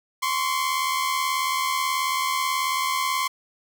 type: tone pair together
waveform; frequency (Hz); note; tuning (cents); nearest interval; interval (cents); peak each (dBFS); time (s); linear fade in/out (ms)
sawtooth; 1042.6 / 1121; C6 / C#6; -6 / +19; minor second; 125; -20 / -24; 0.22-3.28; 10
effects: none